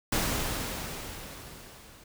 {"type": "noise with level ramp", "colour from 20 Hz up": "pink", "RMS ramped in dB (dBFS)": [-27, -53], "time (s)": [0.12, 2.04], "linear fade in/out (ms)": 5, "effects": []}